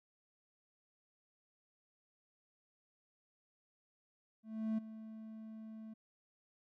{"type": "tone with ADSR envelope", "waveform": "triangle", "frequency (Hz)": 220, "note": "A3", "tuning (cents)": 0, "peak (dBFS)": -30, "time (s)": [4.43, 5.94], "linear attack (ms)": 350, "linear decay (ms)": 11, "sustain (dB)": -15, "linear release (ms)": 10, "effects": []}